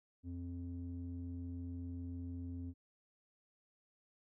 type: tone with low-pass filter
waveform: square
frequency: 87.3 Hz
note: F2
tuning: in tune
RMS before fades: -44 dBFS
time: 0.23-2.74 s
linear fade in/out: 50 ms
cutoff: 240 Hz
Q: 3.3
effects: none